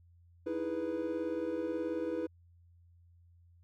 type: chord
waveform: triangle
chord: E major seventh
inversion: third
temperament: equal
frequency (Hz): 311.1 / 329.6 / 415.3 / 493.9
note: D#4 / E4 / G#4 / B4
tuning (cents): 0 / 0 / 0 / 0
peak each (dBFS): -39 / -35 / -40 / -35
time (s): 0.46-2.27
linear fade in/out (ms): 10
effects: added 86 Hz sine -59 dBFS peak until 3.63 s